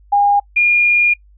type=tone pair in turn; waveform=sine; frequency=812 / 2421 Hz; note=G#5 / D#7; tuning=-39 / -48 cents; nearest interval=octave + perfect fifth; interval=1891 cents; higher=second; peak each=-9 / -9 dBFS; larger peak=neither; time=0.12-0.4 / 0.56-1.14 s; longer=second; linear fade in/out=10 ms; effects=noise-tail reverb RT60 0.1 s tail -24 dB re dry + added 50 Hz sine -44 dBFS peak until 1.37 s